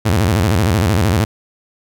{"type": "tone with vibrato", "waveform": "sawtooth", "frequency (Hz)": 96.8, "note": "G2", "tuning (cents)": -21, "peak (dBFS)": -8, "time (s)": [0.05, 1.25], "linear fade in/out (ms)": 10, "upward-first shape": "square", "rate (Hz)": 13, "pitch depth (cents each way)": 230, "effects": []}